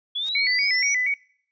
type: linear sweep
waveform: sine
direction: up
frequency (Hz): 3345 to 5950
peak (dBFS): -24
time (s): 0.15-0.95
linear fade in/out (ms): 10
type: noise with exponential growth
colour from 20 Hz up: white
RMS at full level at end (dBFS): -37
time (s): 0.16-0.29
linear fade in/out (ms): 2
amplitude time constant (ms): 27
type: tone with vibrato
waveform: sine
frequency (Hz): 2119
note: C7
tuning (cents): +21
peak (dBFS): -20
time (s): 0.35-1.14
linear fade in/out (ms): 2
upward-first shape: square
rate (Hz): 4.2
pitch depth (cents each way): 100
effects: noise-tail reverb RT60 0.6 s tail -22 dB re dry + resampled to 16000 Hz